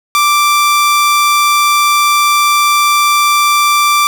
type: tone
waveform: sawtooth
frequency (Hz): 1175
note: D6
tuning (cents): +1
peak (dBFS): -4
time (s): 0.15-4.07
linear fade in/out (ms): 0
effects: none